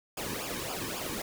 pink noise with flanger, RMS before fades -36 dBFS, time 0.17-1.22 s, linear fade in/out 5 ms, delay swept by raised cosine 0.5 to 1.5 ms, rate 3.7 Hz, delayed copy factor -0.8, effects none

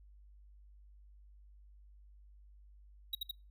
square tone with echo, 3823 Hz, A#7, 43 cents sharp, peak -34 dBFS, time 3.13-3.15 s, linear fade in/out 5 ms, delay 81 ms, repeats 2, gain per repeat -2 dB, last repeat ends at 3.312 s, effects noise-tail reverb RT60 0.3 s tail -26 dB re dry + added 50 Hz sine -56 dBFS peak until 3.5 s

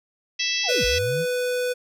harmonic tone, 659.3 Hz, E5, in tune, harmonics 3 / 4 / 5 / 6 / 7 / 8 / 9, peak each -32 / -27 / -29 / -32 / -32 / -29 / -32 dBFS, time 0.39-0.99 s, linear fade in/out 10 ms
sine linear two-way sweep, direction down then up, 904 to 46.22 to 178.7 Hz, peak -27 dBFS, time 0.63-1.26 s, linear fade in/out 50 ms, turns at 0.85 s
square tone with pitch glide, 492.9 to 496.3 Hz, B4 to B4, -3 to +8 cents, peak -23 dBFS, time 0.68-1.74 s, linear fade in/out 20 ms, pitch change +11 cents, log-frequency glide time 0.87-1.17 s
effects none

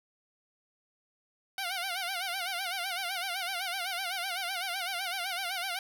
10% pulse tone with vibrato, 737 Hz, F#5, 7 cents flat, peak -24 dBFS, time 1.58-5.79 s, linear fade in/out 2 ms, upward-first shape sine, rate 7.9 Hz, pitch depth 120 cents each way, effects none

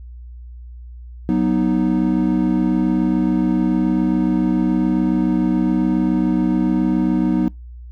triangle chord, B major, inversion second, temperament equal with one note detuned, 185 / 244 / 311.1 Hz, F#3 / B3 / D#4, 0 / -21 / 0 cents, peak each -17 dBFS, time 1.29-7.48 s, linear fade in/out 0 ms, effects noise-tail reverb RT60 0.2 s tail -25 dB re dry + added 60 Hz sine -33 dBFS peak until 7.91 s

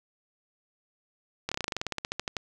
slowing click train, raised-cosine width 0.2 ms, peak -13 dBFS, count 18, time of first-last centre 1.49-2.368 s, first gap 26 ms, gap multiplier 1.08, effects none

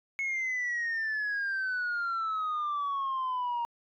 sine exponential sweep, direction down, 2195 to 936 Hz, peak -27 dBFS, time 0.19-3.65 s, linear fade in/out 0 ms, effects tanh soft clip ceiling -27 dBFS

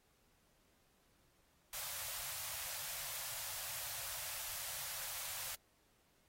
white band-stop noise, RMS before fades -44 dBFS, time 1.73-5.55 s, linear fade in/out 2 ms, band 150 to 520 Hz, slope 96 dB/octave, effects pink hiss -74 dBFS RMS until 6.28 s + AAC 48 kbps

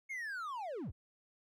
triangle linear sweep, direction down, 2200 to 38.89 Hz, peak -37 dBFS, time 0.09-0.92 s, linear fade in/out 20 ms, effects none

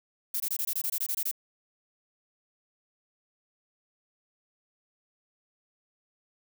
violet noise bursts, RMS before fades -30 dBFS, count 12, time 0.34-1.314 s, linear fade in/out 5 ms, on 61 ms, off 22 ms, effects none

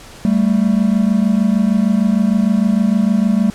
triangle tone pair together, 195.66 / 222.2 Hz, G3 / A3, -3 / +17 cents, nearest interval major second, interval 220 cents, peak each -12 dBFS, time 0.25-3.5 s, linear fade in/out 0 ms, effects pink hiss -38 dBFS RMS until 3.54 s + low-pass 10000 Hz 12 dB/octave

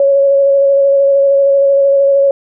sine tone with vibrato, 554.4 Hz, C#5, in tune, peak -6 dBFS, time 0-2.31 s, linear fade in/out 2 ms, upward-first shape square, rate 13 Hz, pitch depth 12 cents each way, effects none

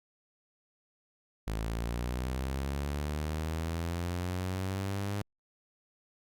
sawtooth linear sweep, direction up, 53 to 102.3 Hz, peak -28 dBFS, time 1.47-5.22 s, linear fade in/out 5 ms, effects Opus 48 kbps

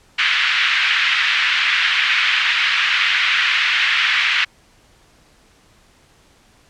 white band-pass noise, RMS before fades -17 dBFS, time 0.18-4.45 s, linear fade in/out 10 ms, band 1500 to 3000 Hz, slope 24 dB/octave, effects pink hiss -53 dBFS RMS until 6.69 s + low-pass 9000 Hz 12 dB/octave

